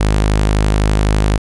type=tone; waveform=sawtooth; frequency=51.91 Hz; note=G#1; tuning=in tune; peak=-7 dBFS; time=0-1.38 s; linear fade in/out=10 ms; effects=resampled to 24000 Hz

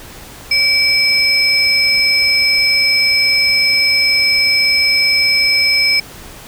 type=tone pair together; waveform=sine; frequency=2305 / 5170 Hz; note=D7 / E8; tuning=-33 / -34 cents; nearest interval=octave + major second; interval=1399 cents; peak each=-11 dBFS; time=0.51-6 s; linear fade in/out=5 ms; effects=tanh soft clip ceiling -6 dBFS + pink hiss -35 dBFS RMS until 6.47 s

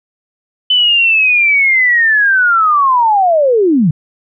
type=linear sweep; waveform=sine; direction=down; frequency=3031 to 138.59 Hz; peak=-7 dBFS; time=0.7-3.91 s; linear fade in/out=5 ms; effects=none

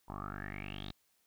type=tone with low-pass filter sweep; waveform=10% pulse; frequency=49.85 Hz; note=G1; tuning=30 cents sharp; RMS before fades=-43 dBFS; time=0.08-0.92 s; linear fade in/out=10 ms; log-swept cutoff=950 to 4000 Hz; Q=9.7; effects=white hiss -74 dBFS RMS until 1.26 s

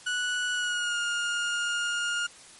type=tone with pitch glide; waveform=30% pulse; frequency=1473 to 1419.5 Hz; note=F#6 to F6; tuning=-8 to +28 cents; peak=-24 dBFS; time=0.06-2.27 s; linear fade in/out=10 ms; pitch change=-64 cents; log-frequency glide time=0.53-0.98 s; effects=white hiss -50 dBFS RMS until 2.59 s + MP3 48 kbps

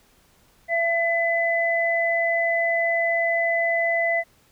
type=tone pair together; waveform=sine; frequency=674 / 2007 Hz; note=E5 / B6; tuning=+38 / +27 cents; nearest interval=octave + perfect fifth; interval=1889 cents; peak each=-22 dBFS; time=0.68-4.24 s; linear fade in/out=50 ms; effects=pink hiss -59 dBFS RMS until 4.51 s

